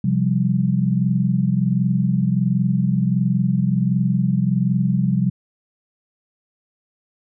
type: chord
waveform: sine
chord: C suspended fourth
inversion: none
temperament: equal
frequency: 130.81 / 174.61 / 196 Hz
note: C3 / F3 / G3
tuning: 0 / 0 / 0 cents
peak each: -20 dBFS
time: 0.04-5.3 s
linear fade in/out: 5 ms
effects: none